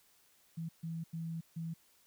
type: tone bursts at uneven times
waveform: sine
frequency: 164.4 Hz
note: E3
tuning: 4 cents flat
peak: -37 dBFS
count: 4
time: 0.57-0.69 / 0.83-1.04 / 1.13-1.41 / 1.56-1.74 s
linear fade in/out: 10 ms
effects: white hiss -68 dBFS RMS until 2.06 s

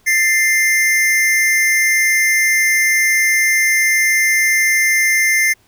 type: tone pair together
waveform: square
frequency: 1779.6 / 2093 Hz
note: A6 / C7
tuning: +19 / 0 cents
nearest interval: minor third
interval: 281 cents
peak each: -20 / -13 dBFS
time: 0.06-5.54 s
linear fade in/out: 20 ms
effects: pink hiss -55 dBFS RMS until 5.67 s

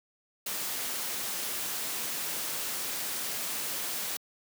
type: noise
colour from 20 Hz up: white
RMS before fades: -34 dBFS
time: 0.46-4.17 s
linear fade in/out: 5 ms
effects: high-pass 150 Hz 12 dB/octave

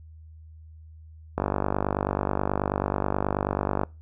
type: click train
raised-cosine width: 1 ms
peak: -10 dBFS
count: 122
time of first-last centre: 1.38-3.834 s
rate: 49.3 Hz
effects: noise-tail reverb RT60 0.3 s tail -24 dB re dry + added 79 Hz sine -44 dBFS peak until 4.01 s

